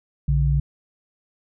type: tone pair together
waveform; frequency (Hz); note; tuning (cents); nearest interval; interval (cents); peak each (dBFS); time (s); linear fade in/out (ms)
sine; 60.3 / 143.17; B1 / D3; -41 / -44; octave + minor third; 1497; -19; 0.28-0.6; 5
effects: none